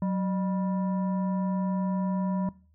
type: tone with frequency modulation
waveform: sine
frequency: 186.1 Hz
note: F#3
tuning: 10 cents sharp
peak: -24 dBFS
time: 0.02-2.49 s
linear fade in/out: 2 ms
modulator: 791 Hz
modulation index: 0.41
effects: noise-tail reverb RT60 0.4 s tail -21 dB re dry + added 78 Hz sine -59 dBFS peak until 2.74 s